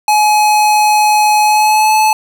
square tone with pitch glide, 846 to 863.8 Hz, G#5 to A5, +32 to -32 cents, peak -8 dBFS, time 0.08-2.13 s, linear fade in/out 2 ms, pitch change +36 cents, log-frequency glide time 1.42-1.93 s, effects none

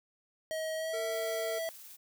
square tone with pitch glide, 635 to 655.5 Hz, D#5 to E5, +35 to -10 cents, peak -34 dBFS, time 0.51-1.69 s, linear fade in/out 0 ms, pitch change +55 cents, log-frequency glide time 0.76-1.02 s
square tone, 454.1 Hz, A#4, 45 cents flat, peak -38 dBFS, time 0.93-1.59 s, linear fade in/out 10 ms
blue noise with tremolo, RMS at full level -49 dBFS, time 1.11-1.97 s, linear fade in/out 20 ms, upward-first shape triangle, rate 19 Hz, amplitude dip 30%
effects none

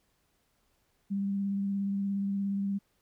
sine tone with vibrato, 198.2 Hz, G3, 19 cents sharp, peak -28 dBFS, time 1.1-2.79 s, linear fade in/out 20 ms, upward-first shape triangle, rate 17 Hz, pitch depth 18 cents each way, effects pink hiss -73 dBFS RMS until 3.01 s

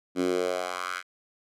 10% pulse tone with high-pass filter sweep, 90.3 Hz, F#2, 42 cents flat, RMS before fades -29 dBFS, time 0.15-1.03 s, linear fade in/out 50 ms, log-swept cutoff 250 to 1700 Hz, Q 2.9, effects low-pass 10000 Hz 12 dB/octave

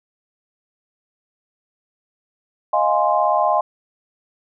sine chord, F minor seventh, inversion third, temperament equal, 622.3 / 698.5 / 830.6 / 1046.5 Hz, Eb5 / F5 / Ab5 / C6, 0 / 0 / 0 / 0 cents, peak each -20 dBFS, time 2.73-3.61 s, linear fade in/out 5 ms, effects none

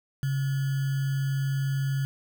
sine tone with sample-and-hold, 136.7 Hz, C#3, 24 cents flat, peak -24 dBFS, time 0.23-2.05 s, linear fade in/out 0 ms, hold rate 1575 Hz, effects none

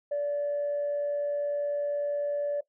sine tone with amplitude modulation, 579 Hz, D5, 25 cents flat, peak -24 dBFS, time 0.11-2.61 s, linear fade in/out 10 ms, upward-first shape sine, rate 110 Hz, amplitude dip 25%, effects noise-tail reverb RT60 0.1 s tail -17 dB re dry + tanh soft clip ceiling -23 dBFS

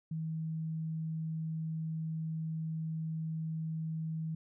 sine tone, 160 Hz, D#3, 49 cents sharp, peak -34 dBFS, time 0.11-4.35 s, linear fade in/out 5 ms, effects none

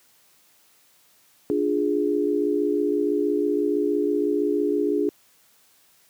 sine chord, D diminished, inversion none, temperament equal, 293.7 / 349.2 / 415.3 Hz, D4 / F4 / Ab4, 0 / 0 / 0 cents, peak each -24 / -26 / -23 dBFS, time 1.5-5.09 s, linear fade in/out 0 ms, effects white hiss -59 dBFS RMS until 6.09 s + high-pass 100 Hz 12 dB/octave

